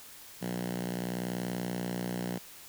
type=tone with high-pass filter; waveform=5% pulse; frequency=60.6 Hz; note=B1; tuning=32 cents flat; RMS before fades=-35 dBFS; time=0.41-2.39 s; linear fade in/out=20 ms; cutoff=160 Hz; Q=4.3; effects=white hiss -50 dBFS RMS until 2.68 s